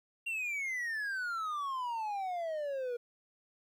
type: exponential sweep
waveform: triangle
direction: down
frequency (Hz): 2780 to 472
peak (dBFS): -32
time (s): 0.26-2.97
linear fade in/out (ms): 10
effects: 12-bit